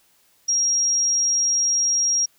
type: tone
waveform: sine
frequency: 5630 Hz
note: F8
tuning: 13 cents sharp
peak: -17 dBFS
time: 0.48-2.26 s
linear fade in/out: 10 ms
effects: white hiss -60 dBFS RMS until 2.38 s